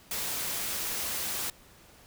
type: noise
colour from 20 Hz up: white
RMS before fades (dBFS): -33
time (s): 0.11-1.5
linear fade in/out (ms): 2
effects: pink hiss -56 dBFS RMS until 2.06 s